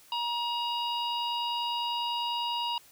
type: harmonic tone with a mistuned harmonic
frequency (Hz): 950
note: A#5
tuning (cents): +33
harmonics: 1 / 3 / 4 / 5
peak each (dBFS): -31 / -33 / -40 / -42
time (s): 0.12-2.78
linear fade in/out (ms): 2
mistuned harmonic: 5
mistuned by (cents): +29
effects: white hiss -57 dBFS RMS until 2.91 s